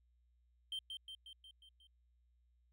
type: tone with echo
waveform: triangle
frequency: 3136 Hz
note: G7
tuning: in tune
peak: -38 dBFS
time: 0.72-0.79 s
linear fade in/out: 2 ms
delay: 180 ms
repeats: 6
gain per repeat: -4 dB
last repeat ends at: 1.87 s
effects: added 60 Hz sine -70 dBFS peak until 2.72 s